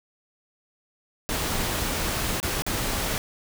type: noise with dropouts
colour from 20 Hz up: pink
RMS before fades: -27 dBFS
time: 1.29-3.18 s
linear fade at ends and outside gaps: 0 ms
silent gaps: 2.401-2.429 / 2.621-2.665 s
effects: none